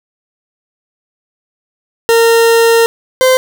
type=tone pair in turn; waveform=40% pulse; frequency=460 / 516.3 Hz; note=A#4 / C5; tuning=-23 / -23 cents; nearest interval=major second; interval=200 cents; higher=second; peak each=-5 dBFS; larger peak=neither; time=2.09-2.86 / 3.21-3.37 s; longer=first; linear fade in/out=0 ms; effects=none